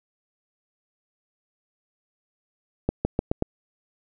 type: accelerating click train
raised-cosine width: 2 ms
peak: -8 dBFS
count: 5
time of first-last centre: 2.89-3.424 s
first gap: 160 ms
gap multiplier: 0.88
effects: none